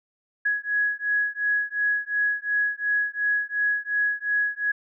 sine beating tone pair, 1671 / 1673.8 Hz, G#6 / G#6, +10 / +13 cents, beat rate 2.8 Hz, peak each -25 dBFS, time 0.45-4.72 s, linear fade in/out 10 ms, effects none

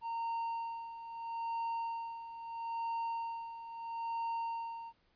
triangle tone with tremolo, 921 Hz, A#5, 21 cents flat, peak -32 dBFS, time 0.01-4.93 s, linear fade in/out 50 ms, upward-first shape sine, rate 0.76 Hz, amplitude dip 70%, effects pink hiss -73 dBFS RMS until 5.15 s + resampled to 11025 Hz

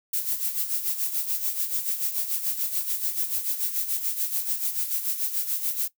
violet noise with tremolo, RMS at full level -25 dBFS, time 0.13-5.88 s, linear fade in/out 5 ms, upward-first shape sine, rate 6.9 Hz, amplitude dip 65%, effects noise-tail reverb RT60 0.1 s tail -17 dB re dry

